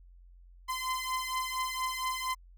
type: beating tone pair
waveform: sawtooth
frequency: 1028 / 1032.3 Hz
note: C6 / C6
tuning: -31 / -24 cents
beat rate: 4.3 Hz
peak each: -31 dBFS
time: 0.68-2.35 s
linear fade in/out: 20 ms
effects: added 44 Hz sine -52 dBFS peak until 2.57 s

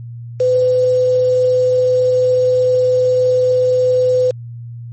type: tone with quantisation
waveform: sine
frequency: 505 Hz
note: B4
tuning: 39 cents sharp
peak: -10 dBFS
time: 0.4-4.31 s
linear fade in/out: 5 ms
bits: 5
effects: added 118 Hz sine -27 dBFS peak until 4.92 s + MP3 32 kbps

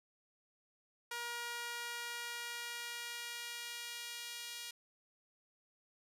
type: tone with high-pass filter sweep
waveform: sawtooth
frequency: 475.1 Hz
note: A#4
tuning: 33 cents sharp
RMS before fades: -44 dBFS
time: 1.11-4.71 s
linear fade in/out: 5 ms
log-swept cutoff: 1200 to 3000 Hz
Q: 1
effects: resampled to 32000 Hz

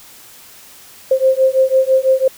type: beating tone pair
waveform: sine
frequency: 523.3 / 529.3 Hz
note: C5 / C5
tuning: 0 / +20 cents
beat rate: 6 Hz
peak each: -13 dBFS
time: 1.11-2.28 s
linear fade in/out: 5 ms
effects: white hiss -41 dBFS RMS until 2.37 s

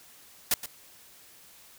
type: noise with echo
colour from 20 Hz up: white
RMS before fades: -24 dBFS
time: 0.51-0.54 s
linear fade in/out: 2 ms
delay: 120 ms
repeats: 1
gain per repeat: -13 dB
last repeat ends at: 0.66 s
effects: white hiss -54 dBFS RMS until 1.78 s

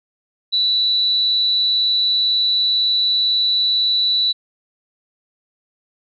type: tone with amplitude modulation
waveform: sine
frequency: 3951 Hz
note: B7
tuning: in tune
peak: -12 dBFS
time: 0.52-4.33 s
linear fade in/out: 20 ms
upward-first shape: sine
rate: 224 Hz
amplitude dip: 45%
effects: none

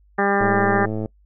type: harmonic tone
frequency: 199.6 Hz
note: G3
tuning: 32 cents sharp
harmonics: 1 / 2 / 3 / 4 / 5 / 6 / 7 / 8 / 9 / 10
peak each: -24 / -22 / -27 / -22 / -33 / -26 / -32 / -27 / -26 / -37 dBFS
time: 0.18-0.86 s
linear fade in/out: 10 ms
type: click train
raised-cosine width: 2 ms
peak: -14 dBFS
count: 71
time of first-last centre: 0.41-1.058 s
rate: 108 Hz
effects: noise-tail reverb RT60 0.1 s tail -24 dB re dry + added 50 Hz sine -52 dBFS peak until 1.25 s

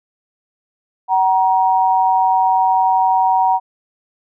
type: tone pair together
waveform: sine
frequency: 755.4 / 944 Hz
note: F#5 / A#5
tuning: +36 / +22 cents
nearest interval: major third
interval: 386 cents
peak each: -14 dBFS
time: 1.08-3.6 s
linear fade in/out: 50 ms
effects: none

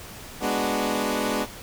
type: chord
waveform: 15% pulse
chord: G# half-diminished seventh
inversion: none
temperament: equal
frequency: 207.7 / 246.9 / 293.7 / 370 Hz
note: G#3 / B3 / D4 / F#4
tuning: 0 / 0 / 0 / 0 cents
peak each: -22 / -22 / -22 / -26 dBFS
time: 0.4-1.47 s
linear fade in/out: 50 ms
effects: pink hiss -41 dBFS RMS until 1.62 s

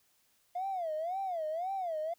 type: tone with vibrato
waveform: triangle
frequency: 694 Hz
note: F5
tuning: 11 cents flat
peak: -29 dBFS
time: 0.55-2.14 s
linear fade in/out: 10 ms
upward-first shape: sine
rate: 1.9 Hz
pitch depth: 210 cents each way
effects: tanh soft clip ceiling -30 dBFS + white hiss -71 dBFS RMS until 2.18 s

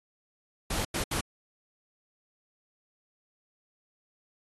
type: noise bursts at uneven times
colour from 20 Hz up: pink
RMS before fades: -31 dBFS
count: 3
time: 0.7-0.85 / 0.94-1.04 / 1.11-1.21 s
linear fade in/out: 5 ms
effects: AAC 32 kbps

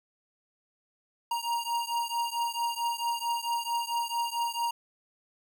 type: beating tone pair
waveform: square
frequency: 937 / 941.5 Hz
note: A#5 / A#5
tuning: +9 / +17 cents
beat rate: 4.5 Hz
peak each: -32 / -33 dBFS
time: 1.31-4.71 s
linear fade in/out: 5 ms
effects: none

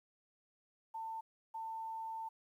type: tone bursts at uneven times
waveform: sine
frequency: 895 Hz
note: A5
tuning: 29 cents sharp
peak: -40 dBFS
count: 2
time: 0.94-1.21 / 1.54-2.29 s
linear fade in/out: 10 ms
effects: 12-bit

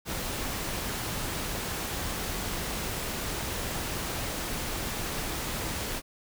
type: noise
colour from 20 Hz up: pink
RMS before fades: -33 dBFS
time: 0.05-6.02 s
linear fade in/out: 50 ms
effects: none

